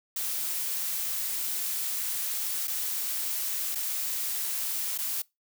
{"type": "noise with dropouts", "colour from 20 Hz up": "blue", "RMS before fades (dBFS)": -31, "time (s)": [0.16, 5.22], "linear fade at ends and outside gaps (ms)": 5, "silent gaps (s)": [[2.674, 2.678], [3.749, 3.755], [4.978, 4.986]], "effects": ["noise-tail reverb RT60 0.2 s tail -23 dB re dry"]}